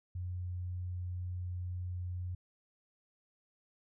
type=tone; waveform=sine; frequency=89.8 Hz; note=F2; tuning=49 cents sharp; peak=-36 dBFS; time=0.15-2.35 s; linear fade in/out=5 ms; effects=none